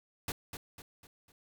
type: noise with echo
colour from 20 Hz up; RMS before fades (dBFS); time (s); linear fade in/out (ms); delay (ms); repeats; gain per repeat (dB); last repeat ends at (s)
pink; -36; 0.28-0.32; 2; 250; 4; -7; 1.32
effects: none